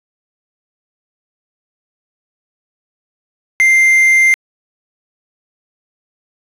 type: tone with quantisation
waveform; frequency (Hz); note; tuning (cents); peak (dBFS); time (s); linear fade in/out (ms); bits
triangle; 2093; C7; 0; -5; 3.6-4.34; 0; 5
effects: resampled to 32000 Hz